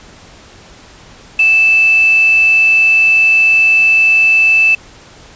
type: tone with quantisation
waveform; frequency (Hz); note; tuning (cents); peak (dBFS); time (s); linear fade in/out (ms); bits
sine; 2637; E7; 0; -6; 1.39-4.75; 5; 4
effects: pink hiss -39 dBFS RMS until 5.35 s + resampled to 16000 Hz